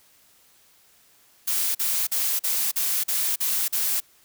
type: noise bursts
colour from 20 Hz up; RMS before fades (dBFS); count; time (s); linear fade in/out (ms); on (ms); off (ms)
blue; -24; 8; 1.47-4.004; 10; 280; 42
effects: white hiss -58 dBFS RMS until 4.24 s